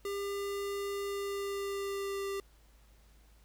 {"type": "tone with pitch glide", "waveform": "square", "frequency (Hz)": [400.4, 394.7], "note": ["G4", "G4"], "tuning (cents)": [37, 12], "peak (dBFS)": -35, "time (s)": [0.05, 2.4], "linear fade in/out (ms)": 2, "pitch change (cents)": -25, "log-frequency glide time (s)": [1.07, 2.29], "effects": ["added 53 Hz sine -59 dBFS peak until 3.44 s", "pink hiss -67 dBFS RMS until 3.44 s"]}